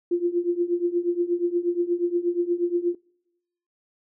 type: tone with tremolo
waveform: sine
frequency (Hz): 348.7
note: F4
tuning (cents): -3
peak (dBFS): -17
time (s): 0.11-2.95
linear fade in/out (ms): 5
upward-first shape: triangle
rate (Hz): 8.4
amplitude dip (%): 90
effects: noise-tail reverb RT60 0.9 s tail -24 dB re dry